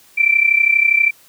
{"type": "tone with amplitude modulation", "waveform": "sine", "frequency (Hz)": 2344, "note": "D7", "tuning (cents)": -4, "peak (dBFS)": -7, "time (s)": [0.17, 1.11], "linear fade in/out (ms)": 20, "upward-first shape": "sine", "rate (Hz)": 32.4, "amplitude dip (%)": 80, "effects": ["white hiss -49 dBFS RMS until 1.28 s", "high-pass 60 Hz 12 dB/octave"]}